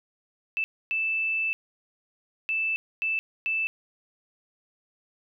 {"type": "tone bursts at uneven times", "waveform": "sine", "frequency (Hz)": 2640, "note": "E7", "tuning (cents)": 2, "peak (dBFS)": -24, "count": 5, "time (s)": [[0.57, 0.64], [0.91, 1.53], [2.49, 2.76], [3.02, 3.19], [3.46, 3.67]], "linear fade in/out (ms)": 0, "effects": []}